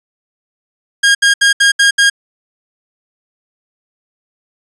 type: tone bursts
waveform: sawtooth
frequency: 1624 Hz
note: G#6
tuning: 39 cents flat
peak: -3 dBFS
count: 6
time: 1.03-2.1 s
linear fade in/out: 10 ms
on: 120 ms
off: 70 ms
effects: resampled to 22050 Hz